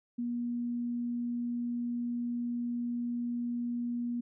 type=tone; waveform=sine; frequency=239.7 Hz; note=A#3; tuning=48 cents sharp; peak=-31 dBFS; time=0.18-4.21 s; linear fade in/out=10 ms; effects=none